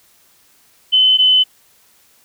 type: tone pair in turn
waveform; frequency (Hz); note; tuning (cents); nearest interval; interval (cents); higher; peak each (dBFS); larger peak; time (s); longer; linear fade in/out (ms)
sine; 3040 / 3029; F#7 / F#7; +46 / +40; unison; 6; first; -8; neither; 0.92-1.18 / 1.18-1.44; neither; 20
effects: white hiss -53 dBFS RMS until 2.24 s